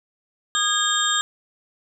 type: tone cluster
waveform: sine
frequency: 1228 / 1639 / 3204 / 3670 / 7430 Hz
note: D#6 / G#6 / G7 / A#7 / A#8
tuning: -23 / -23 / +37 / -28 / -7 cents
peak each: -25 dBFS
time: 0.55-1.21 s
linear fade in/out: 0 ms
effects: none